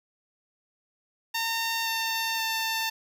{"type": "tone with pitch steps", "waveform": "10% pulse", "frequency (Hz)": [912, 903.6, 895.3], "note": ["A#5", "A5", "A5"], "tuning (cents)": [-38, 46, 30], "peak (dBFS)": -18, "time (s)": [1.34, 2.9], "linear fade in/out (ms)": 10, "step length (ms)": 520, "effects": []}